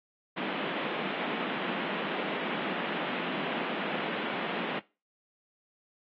pink band-pass noise, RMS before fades -34 dBFS, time 0.36-4.8 s, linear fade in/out 20 ms, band 180 to 3300 Hz, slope 48 dB/octave, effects noise-tail reverb RT60 0.3 s tail -21 dB re dry + AAC 32 kbps

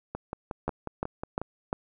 two click trains, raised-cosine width 1 ms, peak -14 / -19 dBFS, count 4 / 8, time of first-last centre 0.68-1.729 / 0.15-1.416 s, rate 2.86 / 5.53 Hz, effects none

